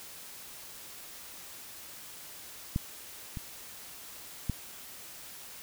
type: clicks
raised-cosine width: 5 ms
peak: -16 / -25 / -17 dBFS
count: 3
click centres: 2.761 / 3.372 / 4.497 s
effects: white hiss -47 dBFS RMS until 5.62 s